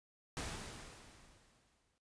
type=noise with exponential decay; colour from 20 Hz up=pink; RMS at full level=-41 dBFS; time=0.37-1.98 s; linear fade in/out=0 ms; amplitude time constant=350 ms; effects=noise-tail reverb RT60 0.2 s tail -17 dB re dry + resampled to 22050 Hz